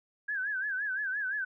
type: tone with vibrato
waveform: sine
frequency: 1606 Hz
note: G6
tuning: 41 cents sharp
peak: -30 dBFS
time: 0.28-1.45 s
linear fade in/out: 10 ms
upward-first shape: sine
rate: 5.8 Hz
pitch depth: 120 cents each way
effects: none